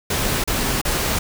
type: noise bursts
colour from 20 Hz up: pink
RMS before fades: -21 dBFS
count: 3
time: 0.1-1.19 s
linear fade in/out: 5 ms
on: 340 ms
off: 35 ms
effects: none